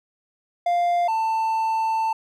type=tone pair in turn; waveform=triangle; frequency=698.5 / 890 Hz; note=F5 / A5; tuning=0 / +20 cents; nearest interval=major third; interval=420 cents; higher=second; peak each=-16 / -18 dBFS; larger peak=first; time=0.66-1.08 / 1.08-2.13 s; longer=second; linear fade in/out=5 ms; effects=none